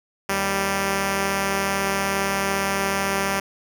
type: tone pair together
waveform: 5% pulse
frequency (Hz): 77.78 / 196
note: D#2 / G3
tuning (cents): 0 / 0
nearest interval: octave + major third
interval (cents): 1600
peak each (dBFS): -20 / -10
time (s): 0.29-3.4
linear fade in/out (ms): 5
effects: none